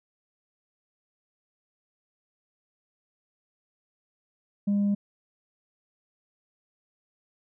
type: tone with tanh clipping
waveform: sine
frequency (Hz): 202.5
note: G#3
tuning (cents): -43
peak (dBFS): -22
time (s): 4.67-4.95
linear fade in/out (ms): 10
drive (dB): 1
effects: none